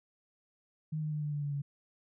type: tone with pitch steps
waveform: sine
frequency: 155.3 / 152.99 / 150.7 / 148.46 / 146.25 / 144.07 / 141.92 Hz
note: D#3 / D#3 / D3 / D3 / D3 / D3 / C#3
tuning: -3 / -29 / +45 / +19 / -7 / -33 / +41 cents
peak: -32 dBFS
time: 0.92-1.62 s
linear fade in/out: 10 ms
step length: 100 ms
effects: none